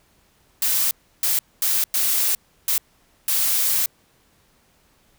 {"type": "noise bursts at uneven times", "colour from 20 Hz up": "blue", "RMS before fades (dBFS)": -20, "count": 6, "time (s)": [[0.62, 0.91], [1.23, 1.39], [1.62, 1.84], [1.94, 2.35], [2.68, 2.78], [3.28, 3.86]], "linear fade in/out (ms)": 2, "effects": ["pink hiss -60 dBFS RMS until 5.18 s"]}